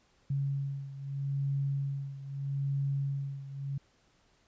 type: beating tone pair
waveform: sine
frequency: 138.59 / 139.38 Hz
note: C#3 / C#3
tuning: 0 / +10 cents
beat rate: 0.79 Hz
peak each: -32 / -36 dBFS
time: 0.3-3.78 s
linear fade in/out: 5 ms
effects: pink hiss -68 dBFS RMS until 4.47 s + resampled to 16000 Hz